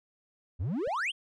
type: exponential sweep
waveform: triangle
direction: up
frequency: 73.42 to 3322 Hz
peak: -27 dBFS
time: 0.59-1.12 s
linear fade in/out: 20 ms
type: click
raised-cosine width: 5 ms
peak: -36 dBFS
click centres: 0.875 s
effects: resampled to 24000 Hz